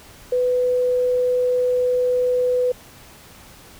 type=tone; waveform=sine; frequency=498.3 Hz; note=B4; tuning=15 cents sharp; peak=-16 dBFS; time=0.32-2.72 s; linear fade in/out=5 ms; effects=pink hiss -45 dBFS RMS until 3.79 s